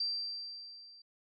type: tone with level ramp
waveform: sine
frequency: 4699 Hz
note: D8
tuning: in tune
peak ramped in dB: -30 to -54 dBFS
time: 0-1.02 s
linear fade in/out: 5 ms
effects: none